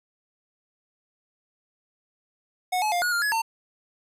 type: tone with pitch steps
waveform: square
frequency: 732 / 854 / 704 / 1450 / 1401 / 1689 / 904 Hz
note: F#5 / G#5 / F5 / F#6 / F6 / G#6 / A5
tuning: -19 / +48 / +14 / -35 / +5 / +29 / +47 cents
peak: -23 dBFS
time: 2.72-3.42 s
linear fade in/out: 10 ms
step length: 100 ms
effects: resampled to 32000 Hz